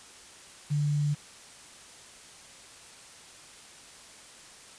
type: tone with quantisation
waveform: sine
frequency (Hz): 146.83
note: D3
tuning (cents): 0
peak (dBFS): -24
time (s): 0.7-1.15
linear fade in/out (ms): 20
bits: 8
effects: white hiss -50 dBFS RMS until 4.78 s + resampled to 22050 Hz